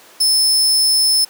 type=tone; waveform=sawtooth; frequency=5250 Hz; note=E8; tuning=8 cents flat; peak=-9 dBFS; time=0.2-1.25 s; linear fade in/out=10 ms; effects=pink hiss -43 dBFS RMS until 1.29 s + high-pass 400 Hz 12 dB/octave